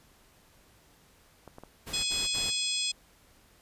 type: clicks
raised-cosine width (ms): 1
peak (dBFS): -31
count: 5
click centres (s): 1.477 / 1.584 / 1.636 / 2.384 / 2.484
type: noise bursts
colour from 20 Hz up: pink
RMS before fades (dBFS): -41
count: 3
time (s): 1.86-2.512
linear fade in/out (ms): 20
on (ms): 180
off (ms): 56
type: harmonic tone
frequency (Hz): 841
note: G#5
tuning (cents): +22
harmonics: 3 / 4 / 5 / 6 / 7 / 8 / 9 / 10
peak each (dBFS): -37 / -32 / -38 / -34 / -45 / -46 / -37 / -39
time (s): 1.93-2.92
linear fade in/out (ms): 10
effects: pink hiss -61 dBFS RMS until 3.61 s + resampled to 32000 Hz